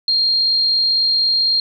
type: tone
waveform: sine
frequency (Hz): 4214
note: C8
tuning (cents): +12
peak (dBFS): -13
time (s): 0.08-1.6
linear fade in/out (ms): 2
effects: none